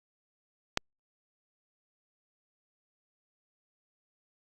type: click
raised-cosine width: 0.2 ms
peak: -7 dBFS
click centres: 0.774 s
effects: Opus 48 kbps